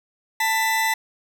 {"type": "tone pair together", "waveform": "40% pulse", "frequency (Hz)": [887.3, 1992], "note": ["A5", "B6"], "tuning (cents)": [14, 14], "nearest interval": "octave + major second", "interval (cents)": 1400, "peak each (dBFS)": -21, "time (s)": [0.4, 0.94], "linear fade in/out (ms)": 5, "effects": []}